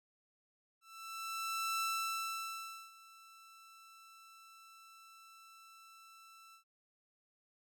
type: tone with ADSR envelope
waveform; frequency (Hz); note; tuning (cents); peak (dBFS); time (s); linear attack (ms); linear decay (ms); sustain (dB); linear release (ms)
sawtooth; 1330; E6; +15; -30; 0.81-6.64; 1000; 1100; -23; 99
effects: none